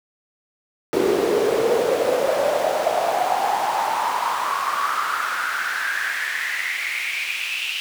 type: noise with high-pass filter sweep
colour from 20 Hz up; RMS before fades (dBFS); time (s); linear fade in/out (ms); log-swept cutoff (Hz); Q
brown; -22; 0.93-7.8; 0; 370 to 2800; 6.7
effects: none